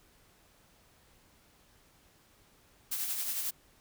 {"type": "noise with tremolo", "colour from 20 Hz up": "blue", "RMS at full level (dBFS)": -33, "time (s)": [2.91, 3.51], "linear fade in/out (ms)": 10, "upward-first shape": "sine", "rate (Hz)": 11, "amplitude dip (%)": 40, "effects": ["pink hiss -64 dBFS RMS until 3.8 s"]}